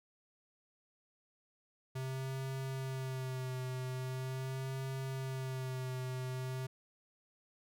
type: tone with vibrato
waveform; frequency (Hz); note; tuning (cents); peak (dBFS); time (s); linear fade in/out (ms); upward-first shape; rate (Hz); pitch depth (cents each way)
square; 130.81; C3; 0; -38; 1.95-6.67; 10; sine; 0.42; 33
effects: none